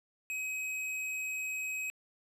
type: tone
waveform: square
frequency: 2536 Hz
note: D#7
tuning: 32 cents sharp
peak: -35 dBFS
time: 0.3-1.9 s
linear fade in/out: 0 ms
effects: low-pass 12000 Hz 12 dB/octave + 12-bit